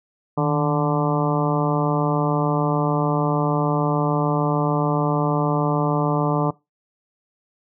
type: harmonic tone with a mistuned harmonic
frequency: 146.7 Hz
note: D3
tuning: 2 cents flat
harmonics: 1 / 2 / 3 / 4 / 5 / 6 / 7 / 8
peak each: -21 / -24 / -26 / -27 / -28 / -29 / -29 / -30 dBFS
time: 0.37-6.51 s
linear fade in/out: 10 ms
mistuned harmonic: 1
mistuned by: +83 cents
effects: noise-tail reverb RT60 0.2 s tail -20 dB re dry